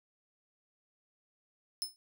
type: tone with exponential decay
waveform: sawtooth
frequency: 5230 Hz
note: E8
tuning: 15 cents flat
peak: -27 dBFS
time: 1.82-1.96 s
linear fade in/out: 0 ms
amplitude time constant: 30 ms
effects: none